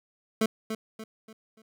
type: tone with echo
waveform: 25% pulse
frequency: 220 Hz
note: A3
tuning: in tune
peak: -18 dBFS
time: 0.41-0.46 s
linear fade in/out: 5 ms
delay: 290 ms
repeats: 4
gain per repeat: -8 dB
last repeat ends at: 1.62 s
effects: none